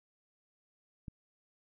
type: click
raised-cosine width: 5 ms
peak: -30 dBFS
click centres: 1.082 s
effects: none